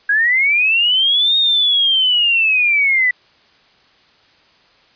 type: linear two-way sweep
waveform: sine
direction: up then down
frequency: 1615 to 3729 to 1957 Hz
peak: -11 dBFS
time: 0.09-3.11 s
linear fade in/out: 5 ms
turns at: 1.37 s
effects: white hiss -52 dBFS RMS until 4.95 s + resampled to 11025 Hz